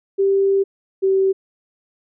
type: tone pair in turn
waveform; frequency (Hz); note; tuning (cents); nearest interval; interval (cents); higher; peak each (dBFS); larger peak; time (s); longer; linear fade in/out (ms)
sine; 392 / 384.8; G4 / G4; 0 / -32; unison; 32; first; -13; neither; 0.18-0.64 / 1.02-1.33; first; 20
effects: none